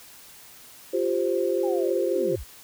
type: chord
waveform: sine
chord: F suspended second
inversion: none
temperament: just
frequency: 349.2 / 392.9 / 523.8 Hz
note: F4 / G4 / C5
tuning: 0 / +4 / +2 cents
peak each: -26 dBFS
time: 0.93-2.36 s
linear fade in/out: 10 ms
type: linear sweep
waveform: sine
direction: down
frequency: 830.6 to 36.87 Hz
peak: -33 dBFS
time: 1.63-2.44 s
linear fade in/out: 10 ms
effects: white hiss -48 dBFS RMS until 2.63 s